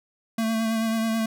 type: tone with vibrato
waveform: square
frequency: 224 Hz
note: A3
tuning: 31 cents sharp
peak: -23 dBFS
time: 0.38-1.26 s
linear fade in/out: 5 ms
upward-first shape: sine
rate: 9.2 Hz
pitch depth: 22 cents each way
effects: none